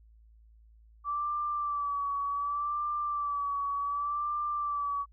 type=tone with vibrato; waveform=sine; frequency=1158 Hz; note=D6; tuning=25 cents flat; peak=-29 dBFS; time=1.04-5.06 s; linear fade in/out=50 ms; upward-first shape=sine; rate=0.67 Hz; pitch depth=43 cents each way; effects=added 55 Hz sine -55 dBFS peak until 5.12 s